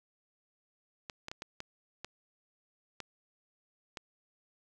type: clicks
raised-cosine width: 0.2 ms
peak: -23 dBFS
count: 8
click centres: 1.098 / 1.284 / 1.315 / 1.421 / 1.604 / 2.046 / 3.003 / 3.972 s
effects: none